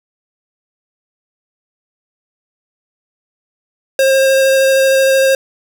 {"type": "tone with vibrato", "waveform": "square", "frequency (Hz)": 535, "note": "C5", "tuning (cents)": 38, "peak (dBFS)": -9, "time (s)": [3.99, 5.35], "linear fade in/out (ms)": 2, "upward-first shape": "square", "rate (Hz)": 13, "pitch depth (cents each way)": 8, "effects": []}